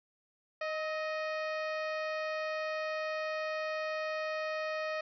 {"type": "harmonic tone with a mistuned harmonic", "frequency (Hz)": 622, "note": "D#5", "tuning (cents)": -1, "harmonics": [1, 2, 3, 4, 5, 6, 7, 8, 9], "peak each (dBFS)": [-35, -41, -41, -44, -55, -57, -52, -57, -60], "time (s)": [0.61, 5.01], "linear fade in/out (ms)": 5, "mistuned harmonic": 2, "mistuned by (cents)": 38, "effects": []}